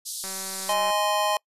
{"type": "band-pass noise", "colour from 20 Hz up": "white", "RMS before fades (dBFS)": -34, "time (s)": [0.05, 0.74], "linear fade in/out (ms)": 20, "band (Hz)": [3700, 12000], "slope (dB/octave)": 48}
{"type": "click train", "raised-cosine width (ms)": 0.5, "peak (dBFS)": -25, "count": 128, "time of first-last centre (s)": [0.24, 0.905], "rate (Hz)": 191}
{"type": "chord", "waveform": "square", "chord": "Ab major", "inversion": "second", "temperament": "just", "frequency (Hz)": [623, 830.6, 1038.3], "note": ["Eb5", "Ab5", "C6"], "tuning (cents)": [2, 0, -14], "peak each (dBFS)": -27, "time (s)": [0.69, 1.37], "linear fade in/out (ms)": 2}
{"effects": ["noise-tail reverb RT60 0.1 s tail -26 dB re dry", "resampled to 32000 Hz"]}